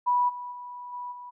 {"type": "tone with level steps", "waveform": "sine", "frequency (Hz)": 981, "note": "B5", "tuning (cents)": -12, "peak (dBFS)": [-20, -34, -37, -33, -39], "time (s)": [0.06, 1.31], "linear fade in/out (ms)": 20, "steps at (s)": [0.28, 0.51, 0.92, 1.11], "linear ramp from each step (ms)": 20, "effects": []}